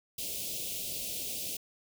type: band-stop noise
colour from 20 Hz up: white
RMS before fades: -37 dBFS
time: 0.18-1.57 s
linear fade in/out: 5 ms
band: 660 to 2500 Hz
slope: 48 dB/octave
effects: none